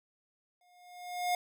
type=tone with exponential growth; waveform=square; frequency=715 Hz; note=F5; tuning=41 cents sharp; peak=-27 dBFS; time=0.61-1.35 s; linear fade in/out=2 ms; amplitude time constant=160 ms; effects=none